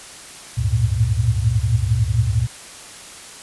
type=tone cluster; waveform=sine; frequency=70.5 / 95.8 / 106.8 / 113.6 / 117.9 Hz; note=C#2 / G2 / G#2 / A#2 / A#2; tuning=+30 / -39 / +49 / -44 / +20 cents; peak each=-23 / -22 / -22 / -23 / -20 dBFS; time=0.57-2.47 s; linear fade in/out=20 ms; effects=white hiss -38 dBFS RMS until 3.42 s + resampled to 24000 Hz